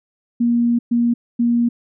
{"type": "tone bursts at uneven times", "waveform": "sine", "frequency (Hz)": 237, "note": "A#3", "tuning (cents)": 29, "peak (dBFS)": -13, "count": 3, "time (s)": [[0.4, 0.79], [0.91, 1.14], [1.39, 1.69]], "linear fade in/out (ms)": 10, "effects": []}